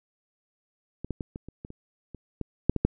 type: clicks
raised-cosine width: 3 ms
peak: -21 / -17 / -19 / -23 / -28 / -25 / -28 / -27 / -18 / -6 / -13 / -7 dBFS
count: 12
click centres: 1.046 / 1.107 / 1.208 / 1.359 / 1.486 / 1.649 / 1.704 / 2.147 / 2.413 / 2.696 / 2.763 / 2.85 s
effects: none